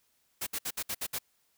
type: noise bursts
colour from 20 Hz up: white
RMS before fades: -34 dBFS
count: 7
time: 0.41-1.188 s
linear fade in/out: 10 ms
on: 58 ms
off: 62 ms
effects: white hiss -72 dBFS RMS until 1.57 s